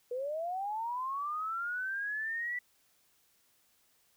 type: linear sweep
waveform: sine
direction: up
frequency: 477.9 to 1975.5 Hz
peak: -33 dBFS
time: 0.11-2.59 s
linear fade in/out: 5 ms
effects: white hiss -70 dBFS RMS until 4.16 s